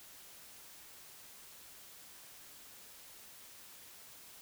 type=silence; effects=white hiss -55 dBFS RMS until 4.41 s